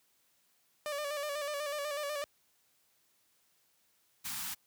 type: tone with vibrato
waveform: sawtooth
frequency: 584 Hz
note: D5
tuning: 10 cents flat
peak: -31 dBFS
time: 0.86-2.24 s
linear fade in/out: 0 ms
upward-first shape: square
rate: 8.1 Hz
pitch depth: 47 cents each way
type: band-stop noise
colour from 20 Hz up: white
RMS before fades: -39 dBFS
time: 4.24-4.55 s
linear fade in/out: 20 ms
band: 270 to 760 Hz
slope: 48 dB/octave
effects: white hiss -72 dBFS RMS until 4.66 s + high-pass 60 Hz 12 dB/octave